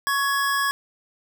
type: tone pair together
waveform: square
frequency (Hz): 1108 / 1679.9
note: C#6 / G#6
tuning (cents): -1 / +19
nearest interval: perfect fifth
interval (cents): 720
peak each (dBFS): -24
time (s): 0.07-0.71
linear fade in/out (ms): 0
effects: none